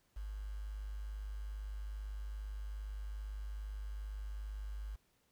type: tone with quantisation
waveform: sine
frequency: 51.2 Hz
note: G#1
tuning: 24 cents flat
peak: -40 dBFS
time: 0.16-4.96 s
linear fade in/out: 10 ms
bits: 10
effects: pink hiss -75 dBFS RMS until 5.31 s